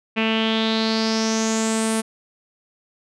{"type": "tone with low-pass filter sweep", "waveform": "sawtooth", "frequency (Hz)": 222.1, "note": "A3", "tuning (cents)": 16, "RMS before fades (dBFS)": -21, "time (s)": [0.16, 2.02], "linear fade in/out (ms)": 20, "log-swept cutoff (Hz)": [2600, 9800], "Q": 5.6, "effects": []}